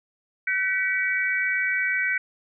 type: tone cluster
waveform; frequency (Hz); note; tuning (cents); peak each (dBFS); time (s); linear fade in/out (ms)
sine; 1515 / 1949 / 2272; F#6 / B6 / C#7; +40 / -23 / +42; -26; 0.47-2.18; 5
effects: none